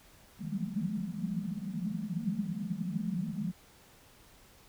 white band-pass noise, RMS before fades -35 dBFS, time 0.39-3.52 s, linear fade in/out 20 ms, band 160 to 220 Hz, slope 96 dB/octave, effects pink hiss -59 dBFS RMS until 4.68 s

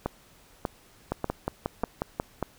two click trains, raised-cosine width 1 ms, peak -13 / -13 dBFS, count 5 / 7, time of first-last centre 0.06-2.427 / 1.12-2.199 s, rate 1.69 / 5.56 Hz, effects pink hiss -57 dBFS RMS until 2.58 s

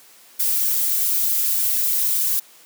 violet noise with flanger, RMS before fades -20 dBFS, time 0.39-2.4 s, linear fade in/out 10 ms, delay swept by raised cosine 1.5 to 6.7 ms, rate 3.3 Hz, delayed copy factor -0.9, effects white hiss -49 dBFS RMS until 2.65 s + high-pass 200 Hz 12 dB/octave

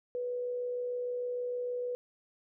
sine tone with amplitude modulation, 491.8 Hz, B4, 7 cents flat, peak -31 dBFS, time 0.15-1.95 s, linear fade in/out 0 ms, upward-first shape sine, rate 66.5 Hz, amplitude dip 25%, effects none

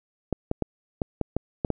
clicks, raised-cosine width 2 ms, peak -11 dBFS, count 8, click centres 0.327 / 0.514 / 0.623 / 1.018 / 1.213 / 1.366 / 1.648 / 1.703 s, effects none

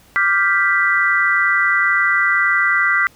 sine chord, G dominant seventh, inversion second, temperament equal, 1174.7 / 1396.9 / 1568 / 1975.5 Hz, D6 / F6 / G6 / B6, 0 / 0 / 0 / 0 cents, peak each -21 / -19 / -19 / -16 dBFS, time 0.16-3.07 s, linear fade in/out 0 ms, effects pink hiss -50 dBFS RMS until 3.15 s

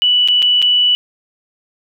sine tone with dropouts, 2960 Hz, F#7, in tune, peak -9 dBFS, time 0.02-0.95 s, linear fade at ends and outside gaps 0 ms, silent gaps 0.276-0.285 / 0.421-0.426 / 0.618-0.625 s, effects none

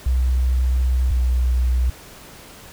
sine tone pair in turn, 63.3 / 62.1 Hz, B1 / B1, +43 / +10 cents, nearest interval unison, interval 33 cents, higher first, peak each -15 dBFS, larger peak neither, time 0.06-1.11 / 1.11-1.9 s, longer first, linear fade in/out 5 ms, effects pink hiss -42 dBFS RMS until 2.72 s

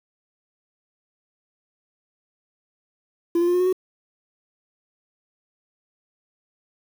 sine tone with pitch steps, 341 / 347 / 353 / 359.2 / 365.5 / 371.9 Hz, F4 / F4 / F4 / F4 / F#4 / F#4, -41 / -11 / +19 / +49 / -21 / +9 cents, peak -14 dBFS, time 3.35-3.728 s, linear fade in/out 5 ms, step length 63 ms, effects tanh soft clip ceiling -16 dBFS + 7-bit

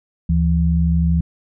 sine tone pair together, 74.18 / 167.5 Hz, D2 / E3, +18 / +28 cents, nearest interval octave + major second, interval 1410 cents, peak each -16 dBFS, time 0.29-1.21 s, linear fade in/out 5 ms, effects none

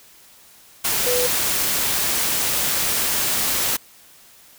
sine tone in noise, 495.3 Hz, B4, 5 cents sharp, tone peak -20 dBFS, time 1.06-1.27 s, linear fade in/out 10 ms, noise white, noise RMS -21 dBFS, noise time 0.84-3.77 s, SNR -2 dB, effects white hiss -49 dBFS RMS until 4.58 s

